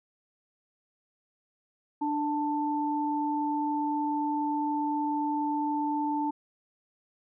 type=tone pair together; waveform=sine; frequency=296 / 885 Hz; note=D4 / A5; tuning=+14 / +10 cents; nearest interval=octave + perfect fifth; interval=1896 cents; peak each=-29 / -29 dBFS; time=2.01-6.31 s; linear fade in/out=10 ms; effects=none